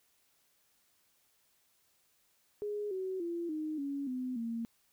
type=tone with pitch steps; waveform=sine; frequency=415.3 / 376.5 / 341.2 / 309.3 / 280.4 / 254.2 / 230.4 Hz; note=G#4 / F#4 / F4 / D#4 / C#4 / C4 / A#3; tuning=0 / +30 / -40 / -10 / +20 / -50 / -20 cents; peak=-34 dBFS; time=2.62-4.65 s; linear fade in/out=0 ms; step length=290 ms; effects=white hiss -72 dBFS RMS until 4.92 s